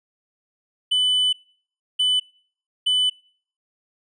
triangle tone bursts at uneven times, 3000 Hz, F#7, 23 cents sharp, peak -15 dBFS, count 3, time 0.91-1.33 / 1.99-2.2 / 2.86-3.1 s, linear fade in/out 10 ms, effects noise-tail reverb RT60 0.5 s tail -25 dB re dry + resampled to 22050 Hz

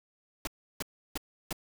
pink noise bursts, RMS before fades -34 dBFS, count 4, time 0.45-1.528 s, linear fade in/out 2 ms, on 22 ms, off 330 ms, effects none

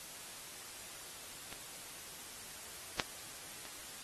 clicks, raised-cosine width 0.2 ms, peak -25 / -12 / -29 dBFS, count 3, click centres 1.527 / 2.998 / 3.653 s, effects white hiss -49 dBFS RMS until 4.03 s + AAC 32 kbps

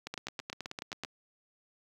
two click trains, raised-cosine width 0.2 ms, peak -20 / -21 dBFS, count 8 / 10, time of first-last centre 0.14-1.048 / 0.07-1.036 s, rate 7.71 / 9.32 Hz, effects high-pass 80 Hz 12 dB/octave + 9-bit

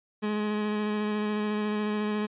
30% pulse tone with vibrato, 210.7 Hz, G#3, 25 cents sharp, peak -24 dBFS, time 0.22-2.27 s, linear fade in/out 20 ms, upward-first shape square, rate 14 Hz, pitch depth 11 cents each way, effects resampled to 8000 Hz

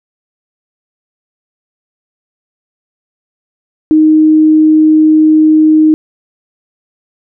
sine tone, 311.1 Hz, D#4, in tune, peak -3 dBFS, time 3.91-5.94 s, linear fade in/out 0 ms, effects none

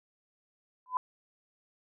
sine tone with exponential growth, 1007 Hz, B5, 33 cents sharp, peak -22 dBFS, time 0.86-0.97 s, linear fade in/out 1 ms, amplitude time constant 23 ms, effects none

